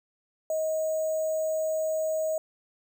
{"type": "tone with sample-and-hold", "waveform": "sine", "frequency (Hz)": 630, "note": "D#5", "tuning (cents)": 21, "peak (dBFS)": -25, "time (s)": [0.5, 2.38], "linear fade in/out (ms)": 2, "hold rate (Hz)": 7350, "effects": []}